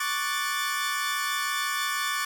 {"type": "chord", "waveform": "sawtooth", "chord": "D major seventh", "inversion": "third", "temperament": "equal", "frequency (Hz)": [1108.7, 1174.7, 1480, 1760], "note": ["C#6", "D6", "F#6", "A6"], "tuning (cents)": [0, 0, 0, 0], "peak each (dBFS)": [-29, -28, -31, -27], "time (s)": [0, 2.25], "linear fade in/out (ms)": 5, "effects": []}